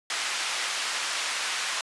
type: band-pass noise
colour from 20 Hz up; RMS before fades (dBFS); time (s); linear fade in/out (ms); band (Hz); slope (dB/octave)
pink; -30; 0.1-1.81; 2; 1300 to 7400; 12
effects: resampled to 24000 Hz